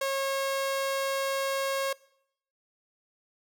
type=tone; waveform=sawtooth; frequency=544 Hz; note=C#5; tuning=33 cents flat; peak=-23 dBFS; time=0.01-1.93 s; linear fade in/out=5 ms; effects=noise-tail reverb RT60 0.7 s tail -22 dB re dry